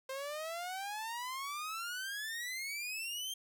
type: exponential sweep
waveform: sawtooth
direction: up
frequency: 523.3 to 3196 Hz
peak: -35 dBFS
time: 0.09-3.34 s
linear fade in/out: 5 ms
effects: none